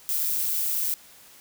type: noise with amplitude modulation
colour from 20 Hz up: violet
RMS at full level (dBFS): -24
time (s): 0.09-0.94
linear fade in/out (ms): 0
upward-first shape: sine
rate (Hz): 155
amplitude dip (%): 45
effects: white hiss -51 dBFS RMS until 1.4 s